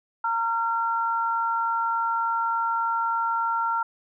sine tone pair together, 920 / 1371.7 Hz, A#5 / F6, -23 / -32 cents, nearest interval perfect fifth, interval 691 cents, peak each -25 dBFS, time 0.24-3.83 s, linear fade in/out 5 ms, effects none

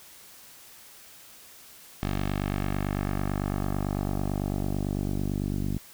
10% pulse tone with low-pass filter sweep, 49 Hz, G1, in tune, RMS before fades -29 dBFS, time 2.03-5.78 s, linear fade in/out 0 ms, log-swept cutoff 4100 to 270 Hz, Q 1, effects white hiss -50 dBFS RMS until 5.93 s

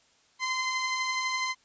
sawtooth tone pair together, 1030 / 2072 Hz, C6 / C7, -28 / -17 cents, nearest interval octave, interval 1211 cents, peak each -27 / -27 dBFS, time 0.39-1.55 s, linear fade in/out 50 ms, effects white hiss -64 dBFS RMS until 1.64 s + resampled to 16000 Hz

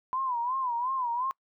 sine tone with vibrato, 1000 Hz, B5, 21 cents sharp, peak -27 dBFS, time 0.13-1.31 s, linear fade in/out 0 ms, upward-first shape sine, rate 2.8 Hz, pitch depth 120 cents each way, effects noise-tail reverb RT60 0.1 s tail -25 dB re dry

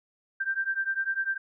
sine beating tone pair, 1568 / 1578 Hz, G6 / G6, 0 / +11 cents, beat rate 10 Hz, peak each -30 / -29 dBFS, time 0.4-1.38 s, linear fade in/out 10 ms, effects none

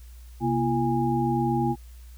sine tone cluster, 131.1 / 239.2 / 340.2 / 821 Hz, C3 / A#3 / F4 / G#5, +4 / +45 / -45 / -20 cents, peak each -27 dBFS, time 0.4-1.76 s, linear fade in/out 50 ms, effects added 60 Hz sine -42 dBFS peak until 2.17 s + white hiss -58 dBFS RMS until 2.17 s

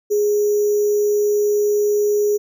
sine tone with sample-and-hold, 415.3 Hz, G#4, in tune, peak -14 dBFS, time 0.1-2.38 s, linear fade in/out 20 ms, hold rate 6300 Hz, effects none

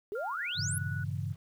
sine exponential sweep, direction up, 384.5 to 11500 Hz, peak -33 dBFS, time 0.12-0.78 s, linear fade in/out 0 ms
sine tone with pitch glide, 1396.9 to 1472.3 Hz, F6 to F#6, 0 to -9 cents, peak -39 dBFS, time 0.15-1.04 s, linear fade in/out 5 ms, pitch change +91 cents, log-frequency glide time 0.25-0.67 s
sine chord, G diminished seventh, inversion none, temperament equal, 98 / 116.54 / 138.59 / 164.81 Hz, G2 / Bb2 / Db3 / Fb3, 0 / 0 / 0 / 0 cents, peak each -35 / -41 / -36 / -41 dBFS, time 0.55-1.36 s, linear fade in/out 50 ms
effects 10-bit

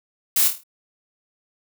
blue noise with echo, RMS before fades -18 dBFS, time 0.36-0.48 s, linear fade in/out 5 ms, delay 26 ms, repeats 6, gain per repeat -6 dB, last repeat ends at 0.636 s, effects none

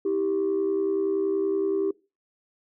sine tone pair together, 321.4 / 392 Hz, E4 / G4, -44 / 0 cents, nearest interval minor third, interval 344 cents, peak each -27 / -22 dBFS, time 0.05-1.91 s, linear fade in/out 5 ms, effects noise-tail reverb RT60 0.3 s tail -23 dB re dry + tanh soft clip ceiling -18 dBFS

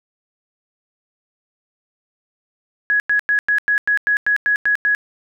sine tone bursts, 1674 Hz, G#6, 13 cents sharp, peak -13 dBFS, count 11, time 2.9-4.949 s, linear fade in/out 0 ms, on 99 ms, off 96 ms, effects none

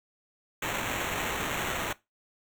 white noise with sample-and-hold, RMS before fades -32 dBFS, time 0.62-1.93 s, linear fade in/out 5 ms, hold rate 4900 Hz, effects noise-tail reverb RT60 0.2 s tail -19 dB re dry

